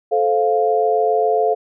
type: chord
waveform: sine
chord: F major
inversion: first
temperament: just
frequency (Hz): 436.5 / 523.8 / 698.5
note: A4 / C5 / F5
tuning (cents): -14 / +2 / 0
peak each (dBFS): -17 / -22 / -17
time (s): 0.11-1.55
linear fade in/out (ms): 20
effects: none